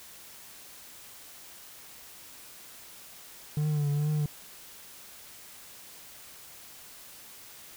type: tone with vibrato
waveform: triangle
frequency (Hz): 148.1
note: D3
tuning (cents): +15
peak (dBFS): -23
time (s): 3.57-4.26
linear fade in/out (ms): 2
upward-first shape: triangle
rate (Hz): 2.3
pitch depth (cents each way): 60
effects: white hiss -49 dBFS RMS until 7.76 s